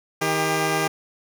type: tone pair together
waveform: 10% pulse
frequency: 158.2 / 400 Hz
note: D#3 / G4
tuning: +29 / +35 cents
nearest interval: octave + major third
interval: 1606 cents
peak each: -16 / -14 dBFS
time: 0.21-0.88 s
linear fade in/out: 10 ms
effects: none